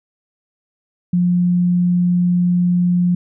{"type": "tone", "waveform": "sine", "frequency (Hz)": 177.2, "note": "F3", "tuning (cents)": 25, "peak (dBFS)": -12, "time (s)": [1.13, 3.15], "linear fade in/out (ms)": 5, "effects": []}